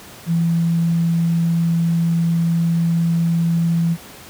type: tone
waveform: sine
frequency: 167.4 Hz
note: E3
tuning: 27 cents sharp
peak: -14 dBFS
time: 0.26-3.97 s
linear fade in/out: 50 ms
effects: pink hiss -39 dBFS RMS until 4.29 s + high-pass 80 Hz 12 dB/octave